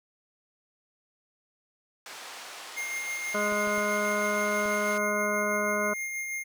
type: band-pass noise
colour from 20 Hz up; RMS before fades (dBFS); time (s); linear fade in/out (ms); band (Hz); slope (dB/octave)
pink; -43; 2.06-4.98; 2; 760 to 8000; 12
type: tone with tremolo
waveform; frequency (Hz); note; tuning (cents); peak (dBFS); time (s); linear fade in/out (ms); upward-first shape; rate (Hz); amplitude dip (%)
square; 2123; C7; +25; -31; 2.76-6.44; 20; sine; 6.2; 30
type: harmonic tone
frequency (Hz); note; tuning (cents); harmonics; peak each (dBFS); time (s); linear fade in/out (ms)
207.7; G#3; 0; 1 / 2 / 3 / 5 / 6 / 7; -34 / -34 / -30 / -34 / -36 / -33; 3.34-5.94; 10
type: clicks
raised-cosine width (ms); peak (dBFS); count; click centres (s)
2; -31; 4; 3.523 / 3.674 / 3.78 / 4.657
effects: none